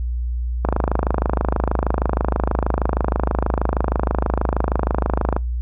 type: click train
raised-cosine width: 1 ms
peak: -4 dBFS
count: 125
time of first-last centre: 0.65-5.365 s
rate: 26.3 Hz
effects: noise-tail reverb RT60 0.2 s tail -26 dB re dry + added 60 Hz sine -20 dBFS peak until 5.61 s